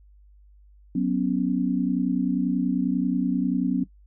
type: chord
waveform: sine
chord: F# suspended fourth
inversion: none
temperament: equal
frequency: 185 / 246.9 / 277.2 Hz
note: F#3 / B3 / C#4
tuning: 0 / 0 / 0 cents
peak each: -25 dBFS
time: 0.95-3.84 s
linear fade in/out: 5 ms
effects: noise-tail reverb RT60 0.1 s tail -17 dB re dry + added 50 Hz sine -50 dBFS peak until 4.06 s